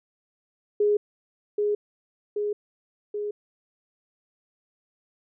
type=tone with echo; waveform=sine; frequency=415.3 Hz; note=G#4; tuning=in tune; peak=-18 dBFS; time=0.8-0.97 s; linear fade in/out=5 ms; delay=780 ms; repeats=3; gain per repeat=-3 dB; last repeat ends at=3.31 s; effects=none